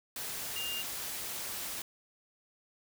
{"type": "tone in noise", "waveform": "sine", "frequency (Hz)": 2810, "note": "F7", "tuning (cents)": 10, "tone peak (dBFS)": -36, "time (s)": [0.56, 0.82], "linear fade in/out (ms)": 2, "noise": "white", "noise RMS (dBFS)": -39, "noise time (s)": [0.16, 1.82], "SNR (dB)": 0, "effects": []}